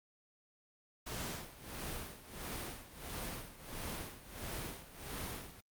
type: noise with tremolo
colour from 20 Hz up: pink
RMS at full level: -41 dBFS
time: 1.06-5.61 s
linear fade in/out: 10 ms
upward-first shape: sine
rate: 1.5 Hz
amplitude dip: 80%
effects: Opus 48 kbps